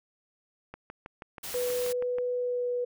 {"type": "click train", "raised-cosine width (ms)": 0.5, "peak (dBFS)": -26, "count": 10, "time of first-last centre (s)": [0.74, 2.185], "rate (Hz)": 6.23}
{"type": "noise", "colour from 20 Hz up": "white", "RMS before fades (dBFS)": -38, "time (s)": [1.43, 1.93], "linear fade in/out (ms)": 10}
{"type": "tone with pitch glide", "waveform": "sine", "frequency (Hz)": [493.9, 489.9], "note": ["B4", "B4"], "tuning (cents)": [0, -14], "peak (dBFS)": -27, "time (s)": [1.54, 2.85], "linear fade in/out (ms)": 10, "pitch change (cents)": -14, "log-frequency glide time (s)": [2.35, 2.69]}
{"effects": []}